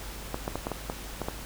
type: clicks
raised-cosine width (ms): 1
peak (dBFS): -16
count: 8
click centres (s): 0.344 / 0.479 / 0.556 / 0.669 / 0.717 / 0.899 / 1.217 / 1.285
effects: added 50 Hz sine -41 dBFS peak until 1.45 s + pink hiss -42 dBFS RMS until 1.45 s